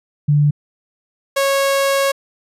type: tone pair in turn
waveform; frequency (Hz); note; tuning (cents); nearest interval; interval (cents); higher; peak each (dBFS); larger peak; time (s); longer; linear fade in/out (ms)
sine / sawtooth; 146.83 / 550.2; D3 / C#5; 0 / -13; octave + major seventh; 2287; second; -10; neither; 0.28-0.51 / 1.36-2.12; second; 10
effects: resampled to 32000 Hz